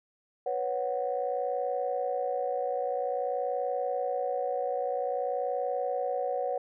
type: chord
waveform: sine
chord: B suspended second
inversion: none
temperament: equal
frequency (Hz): 493.9 / 554.4 / 740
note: B4 / C#5 / F#5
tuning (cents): 0 / 0 / 0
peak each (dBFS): -32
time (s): 0.46-6.58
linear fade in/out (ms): 5
effects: tanh soft clip ceiling -18 dBFS